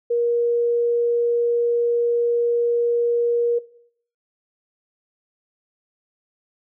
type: tone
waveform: sine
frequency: 473.8 Hz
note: A#4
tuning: 28 cents sharp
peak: -17 dBFS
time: 0.1-3.59 s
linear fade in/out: 10 ms
effects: noise-tail reverb RT60 0.6 s tail -18 dB re dry